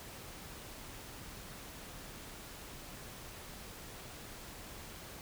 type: silence
effects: pink hiss -49 dBFS RMS until 5.21 s